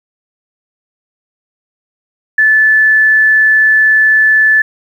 sine tone, 1742 Hz, A6, 18 cents flat, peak -5 dBFS, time 2.38-4.62 s, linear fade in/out 5 ms, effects 7-bit

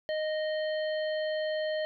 harmonic tone with a mistuned harmonic, 620 Hz, D#5, 6 cents flat, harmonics 1 / 3 / 5 / 7, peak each -29 / -39 / -43 / -46 dBFS, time 0.09-1.85 s, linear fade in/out 0 ms, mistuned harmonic 7, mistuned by -40 cents, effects none

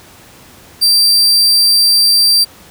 40% pulse tone, 4699 Hz, D8, in tune, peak -6 dBFS, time 0.81-2.45 s, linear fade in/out 20 ms, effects pink hiss -40 dBFS RMS until 2.7 s + high-pass 60 Hz 12 dB/octave

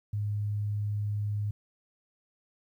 sine tone, 103.83 Hz, G#2, in tune, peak -28 dBFS, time 0.13-1.51 s, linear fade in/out 5 ms, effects 11-bit

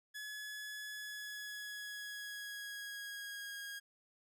sawtooth tone with pitch glide, 1700 to 1636.4 Hz, G#6 to G#6, +40 to -26 cents, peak -40 dBFS, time 0.14-3.8 s, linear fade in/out 20 ms, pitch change -66 cents, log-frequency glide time 0.91-3.58 s, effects none

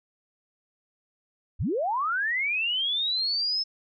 sine linear sweep, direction up, 39.94 to 5274 Hz, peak -24 dBFS, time 1.59-3.64 s, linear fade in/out 20 ms, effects none

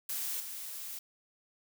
blue noise with level steps, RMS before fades -36 / -42 dBFS, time 0.09-0.99 s, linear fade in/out 5 ms, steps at 0.4 s, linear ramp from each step 2 ms, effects none

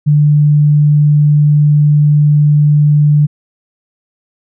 sine tone, 148.2 Hz, D3, 16 cents sharp, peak -5 dBFS, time 0.06-3.27 s, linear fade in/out 20 ms, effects none

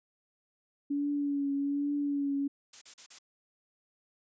sine tone with vibrato, 284 Hz, C#4, 42 cents sharp, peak -28 dBFS, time 0.9-2.48 s, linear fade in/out 10 ms, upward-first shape triangle, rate 1.2 Hz, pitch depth 33 cents each way
blue noise bursts, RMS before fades -45 dBFS, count 4, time 2.73-3.187 s, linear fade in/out 5 ms, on 85 ms, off 39 ms
effects resampled to 16000 Hz

